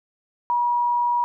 sine tone, 962 Hz, B5, 46 cents flat, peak -18 dBFS, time 0.5-1.24 s, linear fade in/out 0 ms, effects none

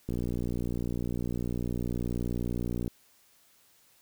click train, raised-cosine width 3 ms, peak -20 dBFS, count 168, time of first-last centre 0.09-2.878 s, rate 59.9 Hz, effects white hiss -63 dBFS RMS until 4.01 s

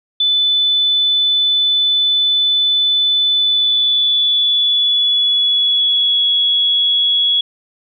sine tone with pitch glide, 3500 to 3354 Hz, A7 to G#7, -10 to +16 cents, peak -11 dBFS, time 0.2-7.41 s, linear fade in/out 5 ms, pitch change -74 cents, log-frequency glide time 3.35-6.27 s, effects none

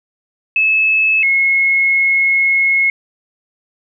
sine tone pair in turn, 2600 / 2171 Hz, E7 / C#7, -24 / -37 cents, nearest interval minor third, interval 313 cents, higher first, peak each -10 dBFS, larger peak neither, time 0.56-1.23 / 1.23-2.9 s, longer second, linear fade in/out 2 ms, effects none

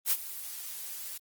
blue noise with ADSR envelope, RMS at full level -24 dBFS, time 0.05-1.18 s, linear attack 62 ms, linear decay 46 ms, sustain -16 dB, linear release 8 ms, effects Opus 24 kbps

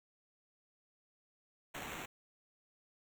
blue noise with sample-and-hold, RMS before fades -45 dBFS, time 1.74-2.06 s, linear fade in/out 10 ms, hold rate 4900 Hz, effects none

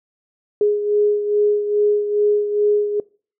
sine beating tone pair, 415.3 / 417.7 Hz, G#4 / G#4, 0 / +10 cents, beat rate 2.4 Hz, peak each -15 / -22 dBFS, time 0.61-3 s, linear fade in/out 2 ms, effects noise-tail reverb RT60 0.4 s tail -23 dB re dry

